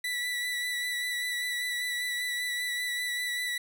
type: tone with vibrato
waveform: 30% pulse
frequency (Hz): 1966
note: B6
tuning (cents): -8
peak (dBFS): -27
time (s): 0.04-3.58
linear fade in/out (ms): 5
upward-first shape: sine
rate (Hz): 5.1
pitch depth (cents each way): 19
effects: none